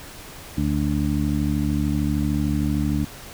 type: harmonic tone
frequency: 73.2 Hz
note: D2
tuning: 5 cents flat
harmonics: 1 / 2 / 3 / 4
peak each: -25 / -25 / -25 / -25 dBFS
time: 0.57-3.05 s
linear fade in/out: 10 ms
effects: pink hiss -40 dBFS RMS until 3.33 s